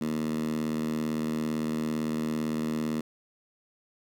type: tone with high-pass filter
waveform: 10% pulse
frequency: 77.78 Hz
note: D#2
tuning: in tune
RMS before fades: -30 dBFS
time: 0.01-3.01 s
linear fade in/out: 5 ms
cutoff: 210 Hz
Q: 4.4
effects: none